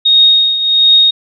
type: tone with tremolo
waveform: sine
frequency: 3729 Hz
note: A#7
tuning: in tune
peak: -3 dBFS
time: 0.05-1.11 s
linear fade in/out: 10 ms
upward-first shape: triangle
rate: 1.4 Hz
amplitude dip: 70%
effects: none